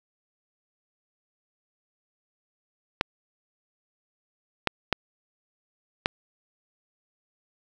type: clicks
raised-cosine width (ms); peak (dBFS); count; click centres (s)
0.3; -5; 4; 3.011 / 4.673 / 4.927 / 6.059
effects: 7-bit